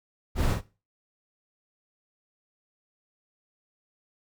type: noise with echo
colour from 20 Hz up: brown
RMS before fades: -24 dBFS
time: 0.35-0.57 s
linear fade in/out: 50 ms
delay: 47 ms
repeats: 1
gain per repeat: -5 dB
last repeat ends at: 0.617 s
effects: noise-tail reverb RT60 0.3 s tail -17 dB re dry